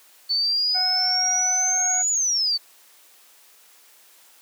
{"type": "exponential two-way sweep", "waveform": "sine", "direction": "up then down", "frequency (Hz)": [4471, 6940, 4471], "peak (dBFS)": -19, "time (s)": [0.29, 2.58], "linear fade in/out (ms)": 20, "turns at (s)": 2.11}
{"type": "harmonic tone", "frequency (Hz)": 738, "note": "F#5", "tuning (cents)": -5, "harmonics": [1, 2, 3], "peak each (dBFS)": [-28, -34, -38], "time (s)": [0.74, 2.03], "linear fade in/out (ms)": 20}
{"effects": ["white hiss -53 dBFS RMS until 4.41 s", "high-pass 400 Hz 12 dB/octave"]}